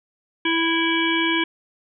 harmonic tone, 329.6 Hz, E4, in tune, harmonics 1 / 3 / 5 / 7 / 9 / 10, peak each -22 / -27 / -26 / -24 / -28 / -28 dBFS, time 0.45-1.44 s, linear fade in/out 5 ms, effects none

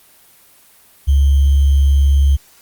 sine tone with sample-and-hold, 69.3 Hz, C#2, in tune, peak -8 dBFS, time 1.07-2.37 s, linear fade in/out 20 ms, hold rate 3150 Hz, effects white hiss -48 dBFS RMS until 2.61 s + Opus 32 kbps

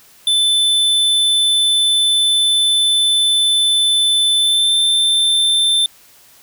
square tone with pitch glide, 3520 to 3559 Hz, A7 to A7, 0 to +19 cents, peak -12 dBFS, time 0.27-5.86 s, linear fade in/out 2 ms, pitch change +19 cents, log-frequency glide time 4.38-4.74 s, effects white hiss -47 dBFS RMS until 6.42 s

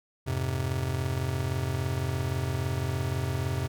square chord, F minor, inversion none, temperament just, 87.31 / 104.77 / 130.96 Hz, F2 / Ab2 / C3, 0 / +16 / +2 cents, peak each -33 / -35 / -31 dBFS, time 0.26-3.68 s, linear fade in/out 20 ms, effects none

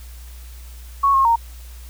sine tone with pitch steps, 1108 / 1078 / 926 Hz, C#6 / C#6 / A#5, -1 / -49 / -12 cents, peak -12 dBFS, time 1.03-1.36 s, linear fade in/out 10 ms, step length 110 ms, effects added 60 Hz sine -35 dBFS peak until 1.89 s + white hiss -47 dBFS RMS until 1.89 s

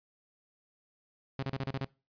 sawtooth tone bursts, 135.4 Hz, C#3, 40 cents flat, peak -28 dBFS, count 7, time 1.39-1.847 s, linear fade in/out 0 ms, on 37 ms, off 33 ms, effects noise-tail reverb RT60 0.3 s tail -22 dB re dry + resampled to 11025 Hz

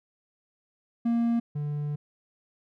triangle tone pair in turn, 233.6 / 147.16 Hz, A#3 / D3, +4 / +4 cents, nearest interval minor sixth, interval 800 cents, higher first, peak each -20 / -26 dBFS, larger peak first, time 1.05-1.4 / 1.55-1.96 s, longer second, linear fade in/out 10 ms, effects none

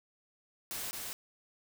white noise with echo, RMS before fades -39 dBFS, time 0.71-0.91 s, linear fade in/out 0 ms, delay 220 ms, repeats 1, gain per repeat -2 dB, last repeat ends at 1.13 s, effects none

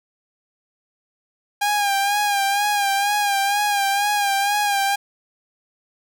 sawtooth tone with vibrato, 809 Hz, G#5, 46 cents flat, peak -14 dBFS, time 1.61-4.96 s, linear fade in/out 10 ms, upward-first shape sine, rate 2.1 Hz, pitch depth 48 cents each way, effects none

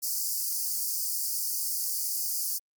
white high-pass noise, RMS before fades -30 dBFS, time 0.02-2.59 s, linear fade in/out 20 ms, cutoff 4600 Hz, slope 96 dB/octave, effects Opus 48 kbps

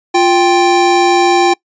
square tone pair together, 350.5 / 786.8 Hz, F4 / G5, +6 / +6 cents, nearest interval octave + major second, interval 1400 cents, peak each -11 dBFS, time 0.14-1.54 s, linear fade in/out 10 ms, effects noise-tail reverb RT60 0.1 s tail -24 dB re dry + resampled to 16000 Hz

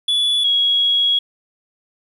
triangle / sine tone pair in turn, 3429 / 3322 Hz, A7 / G#7, -45 / 0 cents, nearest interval minor second, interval 55 cents, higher first, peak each -13 dBFS, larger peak neither, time 0.08-0.44 / 0.44-1.19 s, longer second, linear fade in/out 5 ms, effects resampled to 32000 Hz + 8-bit

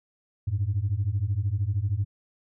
sine beating tone pair, 93.6 / 106.6 Hz, F#2 / G#2, +20 / +46 cents, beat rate 13 Hz, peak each -26 / -25 dBFS, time 0.47-2.05 s, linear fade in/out 10 ms, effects tanh soft clip ceiling -18 dBFS

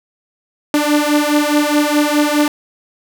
sawtooth beating tone pair, 293.7 / 298.5 Hz, D4 / D4, 0 / +28 cents, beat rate 4.8 Hz, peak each -11 dBFS, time 0.74-2.48 s, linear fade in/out 2 ms, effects none

